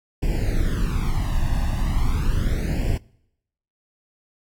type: noise with flanger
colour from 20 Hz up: brown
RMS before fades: -21 dBFS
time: 0.22-2.98 s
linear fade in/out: 10 ms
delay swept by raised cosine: 0.39 to 1.12 ms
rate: 0.37 Hz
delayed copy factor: +0.95
effects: noise-tail reverb RT60 0.8 s tail -24 dB re dry + AAC 64 kbps